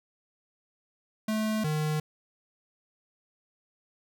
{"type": "tone pair in turn", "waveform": "square", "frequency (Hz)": [216.8, 153.3], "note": ["A3", "D#3"], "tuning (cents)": [-25, -25], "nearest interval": "tritone", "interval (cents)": 600, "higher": "first", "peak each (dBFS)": -27, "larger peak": "neither", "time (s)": [[1.28, 1.64], [1.64, 2]], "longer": "neither", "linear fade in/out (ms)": 5, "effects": []}